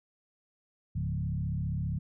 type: tone with frequency modulation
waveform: sine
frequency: 120.8 Hz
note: B2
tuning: 38 cents flat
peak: -29 dBFS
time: 0.95-1.99 s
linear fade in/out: 10 ms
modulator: 35 Hz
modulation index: 1.5
effects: none